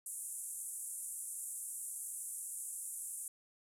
white band-pass noise, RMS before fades -44 dBFS, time 0.06-3.28 s, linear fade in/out 2 ms, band 7900 to 11000 Hz, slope 48 dB/octave, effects none

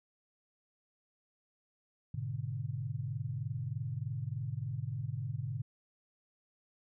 sine chord, G# diminished, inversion none, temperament equal, 103.83 / 123.47 / 146.83 Hz, G#2 / B2 / D3, 0 / 0 / 0 cents, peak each -40 / -38 / -40 dBFS, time 2.14-5.62 s, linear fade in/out 5 ms, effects none

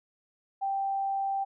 sine tone, 784 Hz, G5, in tune, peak -27 dBFS, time 0.61-1.45 s, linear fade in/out 20 ms, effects none

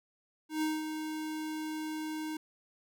square tone with ADSR envelope, 311.1 Hz, D#4, in tune, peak -29 dBFS, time 0.49-2.37 s, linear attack 130 ms, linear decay 200 ms, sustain -7 dB, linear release 4 ms, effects none

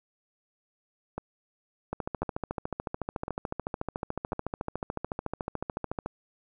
two click trains, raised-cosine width 1 ms, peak -19 / -17 dBFS, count 4 / 58, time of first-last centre 1.18-4.331 / 1.93-6.06 s, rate 0.952 / 13.8 Hz, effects none

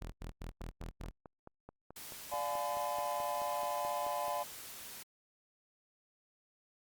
sawtooth tone bursts, 41.2 Hz, E1, in tune, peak -38 dBFS, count 6, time 0.01-1.11 s, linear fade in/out 10 ms, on 110 ms, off 88 ms
click train, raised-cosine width 1 ms, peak -35 dBFS, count 18, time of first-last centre 0.61-4.282 s, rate 4.63 Hz
white noise, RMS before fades -48 dBFS, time 1.96-5.03 s, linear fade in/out 5 ms
triangle chord, D diminished seventh, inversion none, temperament just, 587.3 / 704.8 / 845.8 / 1014.9 Hz, D5 / F5 / Ab5 / Cb6, 0 / +16 / +31 / +47 cents, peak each -38 dBFS, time 2.31-4.44 s, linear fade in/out 20 ms
effects Opus 48 kbps

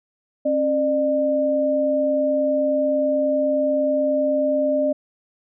sine tone pair together, 270 / 600.6 Hz, C#4 / D5, -45 / +39 cents, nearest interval octave + major second, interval 1384 cents, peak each -23 / -18 dBFS, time 0.45-4.93 s, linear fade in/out 10 ms, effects none

